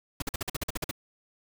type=noise bursts; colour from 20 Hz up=pink; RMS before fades=-31 dBFS; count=11; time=0.2-0.912 s; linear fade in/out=5 ms; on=22 ms; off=47 ms; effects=none